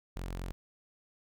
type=tone; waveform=sawtooth; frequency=44.72 Hz; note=F1; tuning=42 cents sharp; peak=-33 dBFS; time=0.16-0.52 s; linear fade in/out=0 ms; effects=none